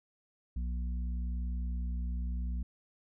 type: harmonic tone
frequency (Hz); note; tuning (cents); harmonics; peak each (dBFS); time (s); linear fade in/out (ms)
60.7; B1; -29; 1 / 3 / 4; -32 / -45 / -50; 0.56-2.63; 5
effects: none